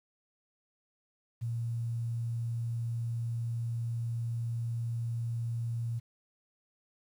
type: tone with quantisation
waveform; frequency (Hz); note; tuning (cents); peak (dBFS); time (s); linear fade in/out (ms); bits
sine; 116.54; A#2; 0; -31; 1.41-6; 20; 10
effects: none